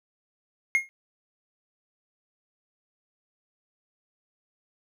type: tone with exponential decay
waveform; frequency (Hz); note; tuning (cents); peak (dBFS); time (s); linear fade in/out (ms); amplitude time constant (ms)
triangle; 2144; C7; +42; -14; 0.75-0.89; 0; 30
effects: none